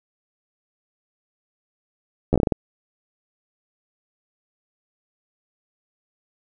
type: slowing click train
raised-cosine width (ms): 2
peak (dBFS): -5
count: 8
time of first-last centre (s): 2.33-2.522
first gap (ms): 12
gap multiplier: 1.27
effects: none